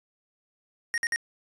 square tone bursts, 1864.7 Hz, A#6, in tune, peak -25 dBFS, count 3, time 0.94-1.16 s, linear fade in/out 0 ms, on 38 ms, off 53 ms, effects resampled to 22050 Hz

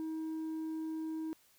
triangle tone with hard clipping, 317.9 Hz, D#4, 37 cents sharp, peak -35 dBFS, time 0-1.33 s, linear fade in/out 0 ms, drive 1 dB, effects white hiss -67 dBFS RMS until 1.58 s

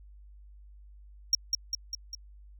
triangle tone with echo, 5588 Hz, F8, in tune, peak -18 dBFS, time 1.33-1.35 s, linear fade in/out 2 ms, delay 200 ms, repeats 4, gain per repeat -4 dB, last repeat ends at 2.15 s, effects added 50 Hz sine -49 dBFS peak until 2.59 s

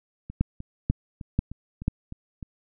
two click trains, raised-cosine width 5 ms, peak -9 / -24 dBFS, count 4 / 8, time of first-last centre 0.41-1.881 / 0.3-2.428 s, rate 2.04 / 3.29 Hz, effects none

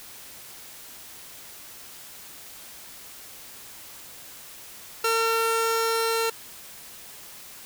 sawtooth tone pair together, 454.1 / 1362 Hz, A#4 / F6, -45 / -44 cents, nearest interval octave + perfect fifth, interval 1901 cents, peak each -20 / -23 dBFS, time 5.04-6.3 s, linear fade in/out 5 ms, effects white hiss -44 dBFS RMS until 7.65 s

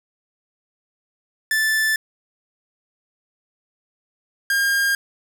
45% pulse tone pair in turn, 1756 / 1612.9 Hz, A6 / G6, -4 / +49 cents, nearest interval minor second, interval 147 cents, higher first, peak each -17 dBFS, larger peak neither, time 1.51-1.96 / 4.5-4.95 s, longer neither, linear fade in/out 2 ms, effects none

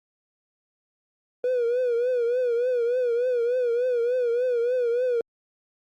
triangle tone with vibrato, 486.8 Hz, B4, 25 cents flat, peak -18 dBFS, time 1.44-5.21 s, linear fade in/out 2 ms, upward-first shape triangle, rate 3.4 Hz, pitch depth 100 cents each way, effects tanh soft clip ceiling -16 dBFS + Opus 48 kbps

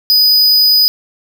square tone, 4975 Hz, D#8, 1 cent flat, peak -7 dBFS, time 0.1-0.88 s, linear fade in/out 0 ms, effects none

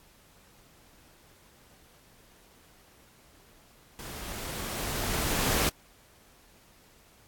pink noise with level ramp, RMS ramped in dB -42 to -25 dBFS, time 3.99-5.69 s, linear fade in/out 0 ms, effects pink hiss -59 dBFS RMS until 7.27 s + AAC 64 kbps

